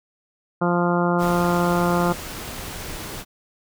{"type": "harmonic tone", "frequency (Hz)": 174.61, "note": "F3", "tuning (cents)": 0, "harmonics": [1, 2, 3, 4, 5, 6, 7, 8], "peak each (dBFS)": [-21, -24, -26, -27, -28, -29, -29, -30], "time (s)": [0.61, 2.13], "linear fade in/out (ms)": 10}
{"type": "noise", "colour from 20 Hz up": "pink", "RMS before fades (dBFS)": -33, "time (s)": [1.18, 3.25], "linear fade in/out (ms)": 50}
{"effects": []}